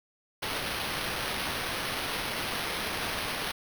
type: noise with sample-and-hold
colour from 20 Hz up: violet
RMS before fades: -33 dBFS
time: 0.42-3.52 s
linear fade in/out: 10 ms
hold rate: 7350 Hz
effects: none

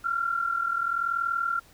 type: tone pair together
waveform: sine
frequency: 1366 / 1406.8 Hz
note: F6 / F6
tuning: -39 / +12 cents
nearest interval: minor second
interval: 51 cents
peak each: -26 / -30 dBFS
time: 0.04-1.6 s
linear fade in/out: 10 ms
effects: pink hiss -56 dBFS RMS until 1.73 s

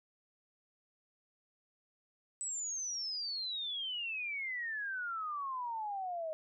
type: exponential sweep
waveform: sine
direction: down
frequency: 8050 to 620 Hz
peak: -36 dBFS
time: 2.41-6.33 s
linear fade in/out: 0 ms
effects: none

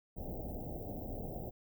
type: band-stop noise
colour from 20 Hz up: pink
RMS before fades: -42 dBFS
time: 0.16-1.51 s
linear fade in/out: 20 ms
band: 790 to 16000 Hz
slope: 96 dB/octave
effects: none

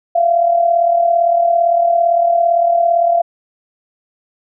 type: tone with amplitude modulation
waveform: sine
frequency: 685 Hz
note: F5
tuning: 34 cents flat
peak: -7 dBFS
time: 0.15-3.22 s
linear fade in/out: 10 ms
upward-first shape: sine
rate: 37.7 Hz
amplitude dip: 60%
effects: none

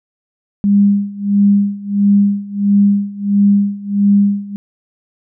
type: tone with tremolo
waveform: sine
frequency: 201.7 Hz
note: G3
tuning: 50 cents sharp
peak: -6 dBFS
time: 0.64-4.56 s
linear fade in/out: 0 ms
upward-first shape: sine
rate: 1.5 Hz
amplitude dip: 90%
effects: none

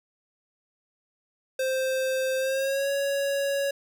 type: tone with pitch glide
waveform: square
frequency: 523.3 to 557.6 Hz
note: C5 to C#5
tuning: 0 to +10 cents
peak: -25 dBFS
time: 1.59-3.71 s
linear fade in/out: 5 ms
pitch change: +110 cents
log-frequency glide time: 2.37-2.9 s
effects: none

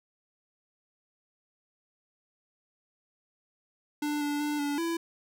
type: tone with pitch steps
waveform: square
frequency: 295.7 / 291.5 / 295.8 / 288 / 333.9 Hz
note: D4 / D4 / D4 / D4 / E4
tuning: +12 / -13 / +13 / -34 / +22 cents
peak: -29 dBFS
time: 4.02-4.97 s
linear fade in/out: 5 ms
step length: 190 ms
effects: none

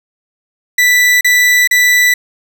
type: tone bursts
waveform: 40% pulse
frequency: 1975.5 Hz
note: B6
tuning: in tune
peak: -6 dBFS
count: 3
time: 0.78-2.14 s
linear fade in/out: 5 ms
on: 430 ms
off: 35 ms
effects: none

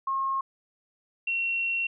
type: tone pair in turn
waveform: sine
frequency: 1078 / 2729 Hz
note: C#6 / F7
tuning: -49 / -41 cents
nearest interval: octave + major third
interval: 1608 cents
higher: second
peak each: -25 dBFS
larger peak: neither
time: 0.07-0.41 / 1.27-1.87 s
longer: second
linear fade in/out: 5 ms
effects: none

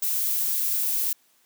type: noise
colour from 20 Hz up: violet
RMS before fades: -25 dBFS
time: 0.02-1.13 s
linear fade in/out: 5 ms
effects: white hiss -63 dBFS RMS until 1.45 s + high-pass 150 Hz 12 dB/octave

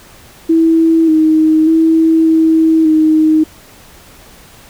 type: tone with pitch steps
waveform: sine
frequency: 326.3 / 314.1 / 323.4 / 321.4 / 312.7 Hz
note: E4 / D#4 / E4 / E4 / D#4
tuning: -18 / +16 / -33 / -44 / +9 cents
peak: -6 dBFS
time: 0.49-3.44 s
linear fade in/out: 10 ms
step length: 590 ms
effects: pink hiss -40 dBFS RMS until 4.69 s

